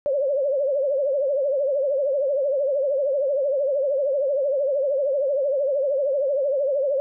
sine tone with vibrato, 554.4 Hz, C#5, in tune, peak -19 dBFS, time 0.06-7 s, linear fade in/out 0 ms, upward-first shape triangle, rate 13 Hz, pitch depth 140 cents each way, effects none

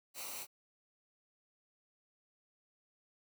white noise with comb filter, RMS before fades -44 dBFS, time 0.14-0.47 s, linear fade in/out 50 ms, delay 0.59 ms, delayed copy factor -0.65, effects none

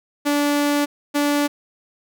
sawtooth tone pair in turn, 290 / 290 Hz, D4 / D4, -22 / -22 cents, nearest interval unison, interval 0 cents, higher neither, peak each -13 dBFS, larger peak neither, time 0.25-0.86 / 1.14-1.48 s, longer first, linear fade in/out 20 ms, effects none

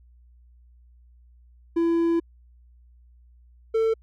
triangle tone pair in turn, 335.2 / 447.4 Hz, E4 / A4, +29 / +29 cents, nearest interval perfect fourth, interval 500 cents, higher second, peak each -17 dBFS, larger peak neither, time 1.76-2.2 / 3.74-3.94 s, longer first, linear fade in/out 10 ms, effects added 60 Hz sine -51 dBFS peak until 4.02 s

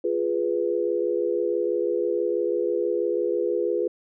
sine chord, F diminished, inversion none, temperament equal, 349.2 / 415.3 / 493.9 Hz, F4 / Ab4 / Cb5, 0 / 0 / 0 cents, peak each -26 dBFS, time 0.04-3.88 s, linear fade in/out 5 ms, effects none

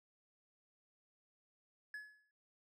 triangle tone with exponential decay, 1700 Hz, G#6, 40 cents sharp, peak -40 dBFS, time 1.94-2.31 s, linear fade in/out 2 ms, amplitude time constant 79 ms, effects none

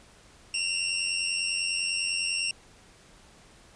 20% pulse tone pair together, 2704 / 2794 Hz, E7 / F7, +43 / 0 cents, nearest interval minor second, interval 57 cents, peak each -25 dBFS, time 0.54-2.51 s, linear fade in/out 2 ms, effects pink hiss -55 dBFS RMS until 3.75 s + resampled to 22050 Hz

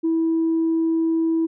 sine tone, 326.6 Hz, E4, 16 cents flat, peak -16 dBFS, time 0.03-1.47 s, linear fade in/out 20 ms, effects tanh soft clip ceiling -14 dBFS

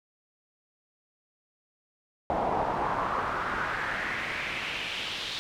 brown noise with band-pass filter sweep, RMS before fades -31 dBFS, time 2.3-5.39 s, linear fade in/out 0 ms, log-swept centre 730 to 3700 Hz, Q 2.9, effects none

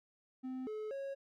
triangle tone with pitch steps, 258.2 / 429.7 / 549 Hz, C4 / A4 / C#5, -23 / -41 / -17 cents, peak -37 dBFS, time 0.43-1.15 s, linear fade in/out 20 ms, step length 240 ms, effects none

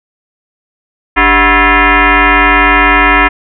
sine tone with frequency modulation, 392 Hz, G4, in tune, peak -4 dBFS, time 1.16-3.29 s, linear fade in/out 20 ms, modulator 342 Hz, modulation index 6.1, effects none

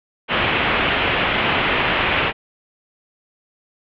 white low-pass noise, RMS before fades -19 dBFS, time 0.28-2.33 s, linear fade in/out 50 ms, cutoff 3100 Hz, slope 48 dB/octave, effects none

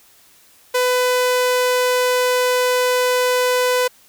sawtooth tone, 500 Hz, B4, 21 cents sharp, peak -11 dBFS, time 0.74-3.88 s, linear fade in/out 10 ms, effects white hiss -51 dBFS RMS until 4.08 s

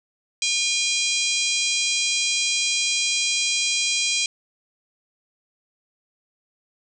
harmonic tone, 808 Hz, G#5, 48 cents flat, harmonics 3 / 4 / 5 / 6 / 7 / 8 / 9 / 10, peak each -26 / -27 / -28 / -29 / -29 / -30 / -31 / -31 dBFS, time 0.42-4.26 s, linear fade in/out 2 ms, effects none

